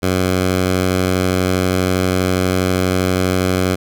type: tone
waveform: 10% pulse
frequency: 92.4 Hz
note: F#2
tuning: 2 cents flat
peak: -6 dBFS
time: 0.02-3.76 s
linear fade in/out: 20 ms
effects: none